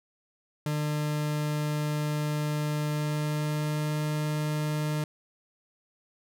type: tone with pitch glide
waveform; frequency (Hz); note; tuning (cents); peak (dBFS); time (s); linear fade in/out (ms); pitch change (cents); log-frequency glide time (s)
40% pulse; 150 to 151.48; D3 to D#3; +37 to -46; -26; 0.66-5.04; 2; +17; 2.83-4.03
effects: none